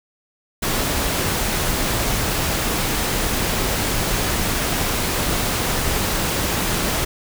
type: noise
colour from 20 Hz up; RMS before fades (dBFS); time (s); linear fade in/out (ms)
pink; -21; 0.62-7.05; 10
effects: none